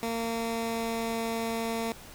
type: tone with pitch glide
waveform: 15% pulse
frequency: 229.3 to 227.7 Hz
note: A#3 to A#3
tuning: -28 to -40 cents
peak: -23 dBFS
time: 0.03-1.92 s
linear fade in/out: 0 ms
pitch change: -12 cents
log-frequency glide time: 0.14-1.33 s
effects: pink hiss -48 dBFS RMS until 2.14 s